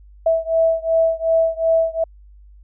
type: beating tone pair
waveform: sine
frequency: 653 / 655.7 Hz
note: E5 / E5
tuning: -17 / -9 cents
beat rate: 2.7 Hz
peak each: -17 / -18 dBFS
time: 0.26-2.04 s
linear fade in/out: 5 ms
effects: added 50 Hz sine -42 dBFS peak until 2.63 s